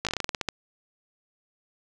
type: slowing click train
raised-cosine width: 0.2 ms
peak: -10 dBFS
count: 12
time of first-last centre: 0.05-0.487 s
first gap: 17 ms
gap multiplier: 1.16
effects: none